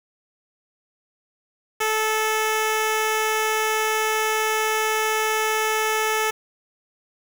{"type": "tone", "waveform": "10% pulse", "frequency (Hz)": 435.6, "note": "A4", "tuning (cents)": -17, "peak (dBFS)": -12, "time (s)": [1.8, 6.31], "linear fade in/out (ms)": 10, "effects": ["7-bit"]}